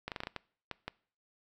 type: clicks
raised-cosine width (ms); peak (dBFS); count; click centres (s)
0.3; -21; 9; 0.08 / 0.118 / 0.162 / 0.204 / 0.235 / 0.271 / 0.363 / 0.713 / 0.88
effects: noise-tail reverb RT60 0.5 s tail -23 dB re dry